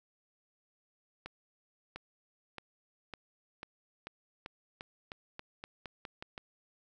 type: accelerating click train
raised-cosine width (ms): 0.3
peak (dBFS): -26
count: 15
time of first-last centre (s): 1.26-6.379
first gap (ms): 700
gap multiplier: 0.89
effects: none